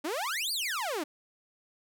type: exponential two-way sweep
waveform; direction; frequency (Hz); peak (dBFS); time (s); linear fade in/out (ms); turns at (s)
sawtooth; up then down; 277.2 to 4865 to 277.2; -27; 0.04-1.04; 10; 0.52
effects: none